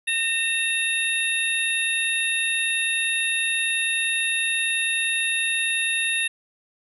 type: tone cluster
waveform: sine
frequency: 1835 / 2691 / 3690 / 10760 Hz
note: A#6 / E7 / A#7 / E9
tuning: -28 / +35 / -18 / +34 cents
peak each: -27 / -24 / -28 / -29 dBFS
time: 0.07-6.28 s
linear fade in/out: 10 ms
effects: none